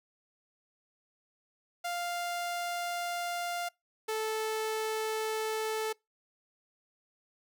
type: tone pair in turn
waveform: sawtooth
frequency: 698.5 / 437.6 Hz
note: F5 / A4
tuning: 0 / -9 cents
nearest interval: minor sixth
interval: 809 cents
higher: first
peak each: -29 / -27 dBFS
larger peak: second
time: 1.84-3.69 / 4.08-5.93 s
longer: neither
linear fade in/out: 10 ms
effects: noise-tail reverb RT60 0.2 s tail -25 dB re dry